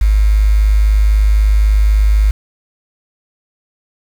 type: tone with quantisation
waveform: sine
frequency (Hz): 51.91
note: G#1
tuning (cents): 0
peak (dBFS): -7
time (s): 0.01-2.31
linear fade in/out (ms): 5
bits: 5
effects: none